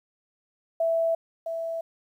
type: tone with echo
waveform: sine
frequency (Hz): 660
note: E5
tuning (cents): +2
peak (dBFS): -21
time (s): 0.8-1.15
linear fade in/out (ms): 5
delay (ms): 660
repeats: 1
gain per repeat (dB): -7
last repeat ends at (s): 1.81
effects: 10-bit